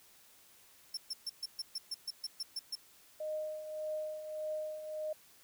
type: tone bursts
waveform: 40% pulse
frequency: 5380 Hz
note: E8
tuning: 34 cents sharp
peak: -35 dBFS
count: 12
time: 0.94-2.754 s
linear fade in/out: 5 ms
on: 32 ms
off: 130 ms
type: tone with tremolo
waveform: sine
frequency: 617 Hz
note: D#5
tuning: 15 cents flat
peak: -34 dBFS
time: 3.2-5.13 s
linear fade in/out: 5 ms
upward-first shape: triangle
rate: 1.7 Hz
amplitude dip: 65%
effects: white hiss -62 dBFS RMS until 5.43 s